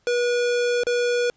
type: tone with dropouts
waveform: square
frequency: 484.1 Hz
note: B4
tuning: 35 cents flat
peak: -20 dBFS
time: 0.07-1.3 s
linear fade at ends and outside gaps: 1 ms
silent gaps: 0.835-0.868 s
effects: pink hiss -65 dBFS RMS until 1.36 s + resampled to 16000 Hz